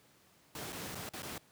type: noise with dropouts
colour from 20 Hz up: pink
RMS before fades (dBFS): -42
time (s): 0.55-1.38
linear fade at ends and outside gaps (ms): 2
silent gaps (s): 0.723-0.727 / 0.948-0.953 / 1.091-1.135 / 1.222-1.23
effects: pink hiss -65 dBFS RMS until 1.51 s + high-pass 100 Hz 12 dB/octave